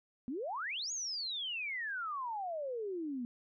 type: exponential two-way sweep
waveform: sine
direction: up then down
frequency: 233.1 to 6820 to 233.1 Hz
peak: -36 dBFS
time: 0.28-3.25 s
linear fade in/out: 0 ms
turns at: 0.92 s
effects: none

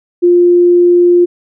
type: tone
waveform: sine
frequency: 351.3 Hz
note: F4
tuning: 10 cents sharp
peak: -4 dBFS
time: 0.22-1.26 s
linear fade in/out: 20 ms
effects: none

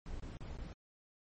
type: noise with dropouts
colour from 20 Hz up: brown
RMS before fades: -44 dBFS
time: 0.06-0.73 s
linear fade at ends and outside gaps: 1 ms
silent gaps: 0.199-0.223 / 0.37-0.406 / 0.572-0.586 s
effects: MP3 32 kbps

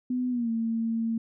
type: tone with pitch glide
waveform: sine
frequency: 250.6 to 227.2 Hz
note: B3 to A#3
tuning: +25 to -44 cents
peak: -25 dBFS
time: 0.1-1.18 s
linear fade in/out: 5 ms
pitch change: -169 cents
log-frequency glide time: 0.3-0.5 s
effects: none

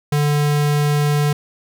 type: tone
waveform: square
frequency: 147 Hz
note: D3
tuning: 2 cents sharp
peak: -15 dBFS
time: 0.12-1.33 s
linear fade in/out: 5 ms
effects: none

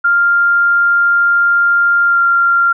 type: tone with pitch glide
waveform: sine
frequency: 1396.9 to 1385.6 Hz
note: F6 to F6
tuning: 0 to -14 cents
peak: -8 dBFS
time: 0.04-2.73 s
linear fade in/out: 10 ms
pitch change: -14 cents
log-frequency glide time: 2.05-2.2 s
effects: none

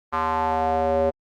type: tone with band-pass filter sweep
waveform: square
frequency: 80 Hz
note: D#2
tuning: 49 cents sharp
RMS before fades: -22 dBFS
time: 0.12-1.11 s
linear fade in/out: 20 ms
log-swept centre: 1100 to 530 Hz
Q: 4.3
effects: Opus 32 kbps

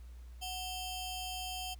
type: ring-modulated tone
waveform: sawtooth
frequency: 1940 Hz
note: B6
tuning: 31 cents flat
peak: -32 dBFS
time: 0.41-1.75 s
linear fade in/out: 20 ms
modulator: 1200 Hz
effects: added 60 Hz sine -47 dBFS peak until 1.79 s + pink hiss -67 dBFS RMS until 1.79 s

